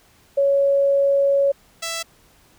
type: tone pair in turn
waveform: sine / 5% pulse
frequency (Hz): 557 / 662.4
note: C#5 / E5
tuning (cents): +8 / +8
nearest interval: minor third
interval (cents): 300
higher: second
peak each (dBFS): -14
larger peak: neither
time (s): 0.37-1.52 / 1.82-2.03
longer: first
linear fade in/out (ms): 10
effects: pink hiss -55 dBFS RMS until 2.58 s